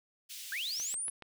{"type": "high-pass noise", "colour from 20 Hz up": "pink", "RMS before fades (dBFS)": -45, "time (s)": [0.29, 0.95], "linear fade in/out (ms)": 20, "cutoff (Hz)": 2800, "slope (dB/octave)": 24}
{"type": "linear sweep", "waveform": "sine", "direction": "up", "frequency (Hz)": [1480, 10548], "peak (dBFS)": -34, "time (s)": [0.52, 1.1], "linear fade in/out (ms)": 2}
{"type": "click train", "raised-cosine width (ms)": 0.3, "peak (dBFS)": -31, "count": 4, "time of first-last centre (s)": [0.8, 1.223], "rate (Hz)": 7.09}
{"effects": []}